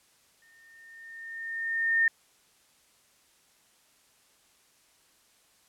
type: tone with exponential growth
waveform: sine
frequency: 1823 Hz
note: A#6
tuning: 39 cents flat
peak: -19 dBFS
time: 0.42-2.08 s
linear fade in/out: 2 ms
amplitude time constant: 360 ms
effects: white hiss -64 dBFS RMS until 5.68 s + low-pass 11000 Hz 12 dB/octave